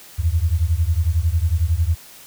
sine beating tone pair, 77.78 / 88.78 Hz, D#2 / F2, 0 / +29 cents, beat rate 11 Hz, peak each -18 / -19 dBFS, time 0.18-1.96 s, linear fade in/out 20 ms, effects white hiss -43 dBFS RMS until 2.26 s

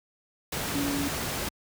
sine tone in noise, 282.6 Hz, C#4, 34 cents sharp, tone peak -28 dBFS, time 0.75-1.08 s, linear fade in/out 5 ms, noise pink, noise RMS -31 dBFS, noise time 0.52-1.49 s, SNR 0 dB, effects high-pass 60 Hz 12 dB/octave

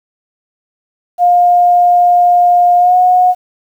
sine tone with pitch glide, 708 to 727.5 Hz, F5 to F#5, +23 to -29 cents, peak -5 dBFS, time 1.18-3.35 s, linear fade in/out 50 ms, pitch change +48 cents, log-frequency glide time 2.78-2.96 s, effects 7-bit

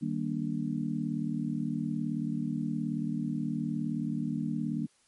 sine chord, Eb major seventh, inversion none, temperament just, 155.56 / 194.45 / 233.3 / 291.7 Hz, Eb3 / G3 / Bb3 / D4, 0 / -14 / +2 / -12 cents, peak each -35 / -36 / -33 / -36 dBFS, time 0.01-4.87 s, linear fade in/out 20 ms, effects white hiss -67 dBFS RMS until 5.07 s + MP3 48 kbps

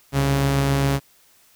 sawtooth tone pair together, 65.41 / 138.32 Hz, C2 / C#3, 0 / -3 cents, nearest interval octave + minor second, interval 1297 cents, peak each -23 / -14 dBFS, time 0.12-1 s, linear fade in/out 50 ms, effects white hiss -56 dBFS RMS until 1.55 s

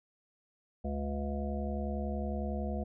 harmonic tone, 70.9 Hz, C#2, 40 cents sharp, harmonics 1 / 3 / 5 / 7 / 9 / 10, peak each -35 / -37 / -45 / -43 / -43 / -44 dBFS, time 0.84-2.84 s, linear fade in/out 10 ms, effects none

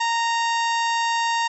harmonic tone with a mistuned harmonic, 927 Hz, A#5, 10 cents flat, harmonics 1 / 2 / 3 / 4 / 5 / 6 / 7 / 8, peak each -21 / -27 / -31 / -33 / -35 / -37 / -38 / -39 dBFS, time 0-1.48 s, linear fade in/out 10 ms, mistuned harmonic 8, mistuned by +33 cents, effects none

